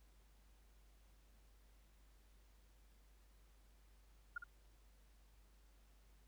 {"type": "tone with echo", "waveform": "sine", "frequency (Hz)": 1415, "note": "F6", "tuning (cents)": 22, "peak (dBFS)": -40, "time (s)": [4.36, 4.38], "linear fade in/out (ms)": 5, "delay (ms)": 60, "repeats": 1, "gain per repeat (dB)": -7, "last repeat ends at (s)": 4.44, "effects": ["added 50 Hz sine -65 dBFS peak until 6.27 s", "pink hiss -75 dBFS RMS until 6.27 s"]}